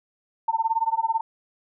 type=tone with tremolo; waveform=sine; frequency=901 Hz; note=A5; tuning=41 cents sharp; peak=-17 dBFS; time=0.48-1.21 s; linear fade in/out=5 ms; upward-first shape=sine; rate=18 Hz; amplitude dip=95%; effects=none